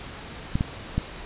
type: clicks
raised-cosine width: 5 ms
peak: -10 dBFS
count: 3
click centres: 0.555 / 0.609 / 0.98 s
effects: pink hiss -39 dBFS RMS until 1.25 s + resampled to 8000 Hz